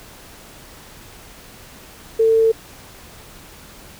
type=tone; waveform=sine; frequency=448.3 Hz; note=A4; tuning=32 cents sharp; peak=-11 dBFS; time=2.19-2.52 s; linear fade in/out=10 ms; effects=pink hiss -42 dBFS RMS until 3.99 s